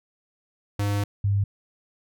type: tone pair in turn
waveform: square / sine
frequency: 101.8 / 100.11 Hz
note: G#2 / G2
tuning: -34 / +37 cents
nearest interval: unison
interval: 29 cents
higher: first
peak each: -23 / -19 dBFS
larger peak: second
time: 0.79-1.04 / 1.24-1.44 s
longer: first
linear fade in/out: 5 ms
effects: none